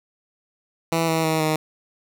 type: tone with pitch steps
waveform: 10% pulse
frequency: 164.81 / 161.79 / 158.83 / 155.92 Hz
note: E3 / E3 / D#3 / D#3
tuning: 0 / -32 / +36 / +4 cents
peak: -11 dBFS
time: 0.92-1.56 s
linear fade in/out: 2 ms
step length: 160 ms
effects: none